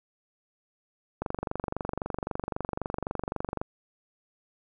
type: click train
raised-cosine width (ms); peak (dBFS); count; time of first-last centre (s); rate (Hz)
1; -16; 58; 1.22-3.615; 23.8
effects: none